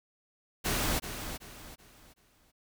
pink noise with echo, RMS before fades -30 dBFS, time 0.64-1 s, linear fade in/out 20 ms, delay 380 ms, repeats 4, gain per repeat -9 dB, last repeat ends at 2.52 s, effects none

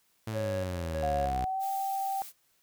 sawtooth exponential sweep, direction down, 112.1 to 62.4 Hz, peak -29 dBFS, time 0.27-1.45 s, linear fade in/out 5 ms
triangle tone with tremolo, 553 Hz, C#5, 4 cents flat, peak -29 dBFS, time 0.32-1.33 s, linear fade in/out 50 ms, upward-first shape square, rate 1.6 Hz, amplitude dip 65%
sine tone with pitch glide, 715 to 779.7 Hz, F5 to G5, +41 to -10 cents, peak -29 dBFS, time 1.03-2.22 s, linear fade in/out 0 ms, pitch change +149 cents, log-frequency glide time 1.19-1.65 s
blue noise, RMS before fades -45 dBFS, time 1.59-2.33 s, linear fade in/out 50 ms
effects white hiss -70 dBFS RMS until 2.62 s

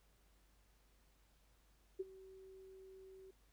sine tone with ADSR envelope, 380.6 Hz, F#4, 49 cents sharp, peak -36 dBFS, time 1.99-3.31 s, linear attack 13 ms, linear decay 29 ms, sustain -19 dB, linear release 6 ms, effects added 50 Hz sine -70 dBFS peak until 3.52 s + pink hiss -75 dBFS RMS until 3.52 s

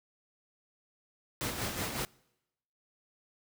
pink noise with tremolo, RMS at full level -33 dBFS, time 1.41-2.05 s, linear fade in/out 0 ms, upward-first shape sine, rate 5.4 Hz, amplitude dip 50%, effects noise-tail reverb RT60 0.9 s tail -25 dB re dry + high-pass 60 Hz 12 dB/octave

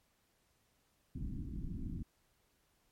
pink low-pass noise, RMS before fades -41 dBFS, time 1.15-2.03 s, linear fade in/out 5 ms, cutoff 290 Hz, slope 48 dB/octave, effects pink hiss -75 dBFS RMS until 2.91 s + MP3 64 kbps

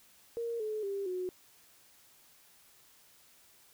sine tone with pitch steps, 466.2 / 430 / 396.6 / 365.8 Hz, A#4 / A4 / G4 / F#4, 0 / -40 / +20 / -20 cents, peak -33 dBFS, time 0.37-1.29 s, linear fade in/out 0 ms, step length 230 ms, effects white hiss -62 dBFS RMS until 3.73 s

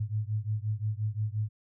sine beating tone pair, 104.6 / 110.3 Hz, G#2 / A2, +13 / +5 cents, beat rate 5.7 Hz, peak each -31 / -32 dBFS, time 0-1.49 s, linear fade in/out 10 ms, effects none

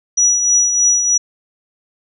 sine tone with tremolo, 5850 Hz, F#8, 21 cents flat, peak -8 dBFS, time 0.17-1.18 s, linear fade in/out 10 ms, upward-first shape triangle, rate 3.2 Hz, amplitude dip 55%, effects none

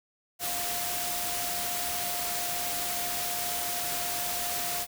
sine tone in noise, 705 Hz, F5, 16 cents sharp, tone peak -37 dBFS, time 0.39-4.87 s, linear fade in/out 50 ms, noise white, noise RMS -32 dBFS, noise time 0.39-4.87 s, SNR -8 dB, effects none

